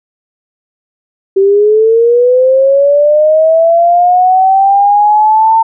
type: linear sweep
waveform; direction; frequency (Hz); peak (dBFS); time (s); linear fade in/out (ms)
sine; up; 383.9 to 904; -4; 1.36-5.63; 10
effects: none